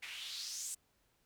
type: noise with band-pass filter sweep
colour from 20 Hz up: white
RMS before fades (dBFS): -44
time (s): 0.02-0.75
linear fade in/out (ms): 10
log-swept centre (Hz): 2200 to 8300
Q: 3.3
effects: pink hiss -75 dBFS RMS until 1.25 s